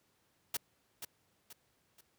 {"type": "noise with echo", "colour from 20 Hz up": "white", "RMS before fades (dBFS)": -35, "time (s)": [0.54, 0.57], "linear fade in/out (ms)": 5, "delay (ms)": 480, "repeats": 3, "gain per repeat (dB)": -8, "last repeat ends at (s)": 2.01, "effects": ["pink hiss -74 dBFS RMS until 2.18 s", "high-pass 80 Hz 12 dB/octave"]}